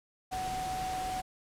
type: tone in noise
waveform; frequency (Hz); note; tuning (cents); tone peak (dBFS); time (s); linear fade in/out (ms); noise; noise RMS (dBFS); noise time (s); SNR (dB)
sine; 747; F#5; +16; -33; 0.31-1.22; 20; pink; -41; 0.31-1.22; +5
effects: low-pass 11000 Hz 12 dB/octave